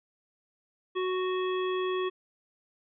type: harmonic tone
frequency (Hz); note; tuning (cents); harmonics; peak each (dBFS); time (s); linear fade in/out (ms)
370; F#4; 0; 1 / 3 / 5 / 7 / 9; -28 / -35 / -42 / -44 / -42; 0.95-2.1; 20
effects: none

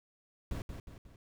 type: noise with echo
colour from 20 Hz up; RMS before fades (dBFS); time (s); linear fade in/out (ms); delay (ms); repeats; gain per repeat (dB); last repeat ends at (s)
brown; -37; 0.51-0.62; 2; 180; 3; -6; 1.16
effects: none

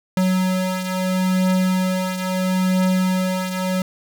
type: beating tone pair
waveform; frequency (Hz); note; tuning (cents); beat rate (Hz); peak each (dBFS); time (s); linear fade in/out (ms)
square; 185.4 / 186.15; F#3 / F#3; +4 / +11; 0.75; -19 / -25; 0.17-3.82; 2
effects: none

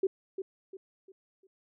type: tone with echo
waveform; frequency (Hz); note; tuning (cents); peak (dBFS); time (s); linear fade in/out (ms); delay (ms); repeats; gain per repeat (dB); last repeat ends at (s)
sine; 383.5; G4; -38; -23; 0.03-0.07; 5; 350; 4; -9; 1.47
effects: none

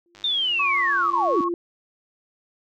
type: tone with exponential growth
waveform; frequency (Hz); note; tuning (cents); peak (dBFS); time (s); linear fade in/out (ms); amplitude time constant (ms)
sine; 344.8; F4; -22; -22; 0.06-1.54; 1; 320
type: click train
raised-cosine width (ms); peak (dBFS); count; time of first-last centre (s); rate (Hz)
0.2; -29; 131; 0.15-1.437; 101
type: linear sweep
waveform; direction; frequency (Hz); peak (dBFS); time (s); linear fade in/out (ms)
sine; down; 3664 to 261.5; -20; 0.24-1.41; 2
type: tone with vibrato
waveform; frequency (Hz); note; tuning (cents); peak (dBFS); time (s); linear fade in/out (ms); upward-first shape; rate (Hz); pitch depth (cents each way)
sine; 1108.7; C#6; 0; -22; 0.59-1.49; 10; sine; 6.6; 33
effects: none

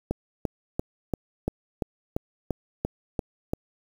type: click train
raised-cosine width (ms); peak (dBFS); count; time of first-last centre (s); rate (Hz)
2; -12; 11; 0.11-3.535; 2.92
effects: 7-bit

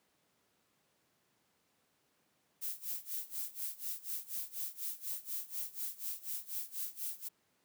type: noise with tremolo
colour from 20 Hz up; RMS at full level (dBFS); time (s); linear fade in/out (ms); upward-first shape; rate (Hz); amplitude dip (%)
violet; -38; 2.61-7.29; 20; sine; 4.1; 90
effects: pink hiss -75 dBFS RMS until 7.64 s + high-pass 150 Hz 12 dB/octave

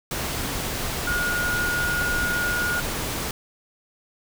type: tone in noise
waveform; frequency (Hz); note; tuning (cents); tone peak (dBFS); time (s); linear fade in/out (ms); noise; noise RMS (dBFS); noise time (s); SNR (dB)
sine; 1437; F6; +49; -23; 1.07-2.8; 2; pink; -28; 0.11-3.31; +2
effects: none

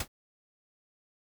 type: noise with exponential decay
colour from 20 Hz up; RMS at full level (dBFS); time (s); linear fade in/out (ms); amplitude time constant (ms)
pink; -25; 0-0.08; 5; 16
effects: none

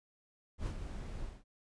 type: noise with ADSR envelope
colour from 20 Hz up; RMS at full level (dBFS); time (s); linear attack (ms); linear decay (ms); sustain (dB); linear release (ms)
brown; -35; 0.58-1.44; 80; 75; -7; 210
effects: resampled to 22050 Hz

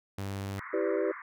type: tone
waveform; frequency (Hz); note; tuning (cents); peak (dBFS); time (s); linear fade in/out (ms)
sawtooth; 98.4; G2; +7; -30; 0.18-0.6; 5
type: band-pass noise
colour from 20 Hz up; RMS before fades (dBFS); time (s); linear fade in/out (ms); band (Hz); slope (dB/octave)
pink; -43; 0.58-1.22; 2; 1000 to 2100; 96
type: chord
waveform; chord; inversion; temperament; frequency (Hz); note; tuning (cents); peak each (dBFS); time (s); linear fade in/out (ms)
sine; E minor seventh; none; equal with one note detuned; 329.6 / 392 / 500.5 / 587.3; E4 / G4 / B4 / D5; 0 / 0 / +23 / 0; -33 / -30 / -32 / -34; 0.73-1.12; 10
effects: none

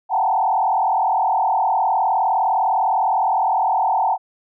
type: tone with frequency modulation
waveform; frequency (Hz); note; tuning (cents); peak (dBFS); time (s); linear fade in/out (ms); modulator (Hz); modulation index
sine; 826; G#5; -10; -15; 0.09-4.18; 50; 39.6; 2.7
effects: none

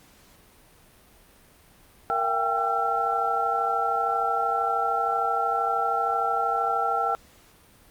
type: tone cluster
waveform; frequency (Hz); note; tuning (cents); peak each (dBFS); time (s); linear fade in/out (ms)
sine; 465.6 / 680 / 782 / 815 / 1349; A#4 / F5 / G5 / G#5 / E6; -2 / -46 / -4 / -33 / +40; -32 / -31 / -26 / -34 / -26; 2.1-7.15; 0
effects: pink hiss -55 dBFS RMS until 7.9 s + Opus 48 kbps

